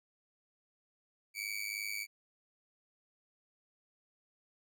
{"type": "tone with amplitude modulation", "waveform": "sawtooth", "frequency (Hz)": 2288, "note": "D7", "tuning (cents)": -46, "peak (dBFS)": -30, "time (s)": [1.34, 2.07], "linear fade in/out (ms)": 50, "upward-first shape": "sine", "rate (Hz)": 103, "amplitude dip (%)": 85, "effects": []}